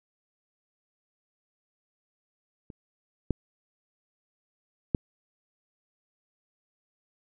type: clicks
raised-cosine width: 3 ms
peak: -30 / -12 / -10 dBFS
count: 3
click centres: 2.702 / 3.307 / 4.948 s
effects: none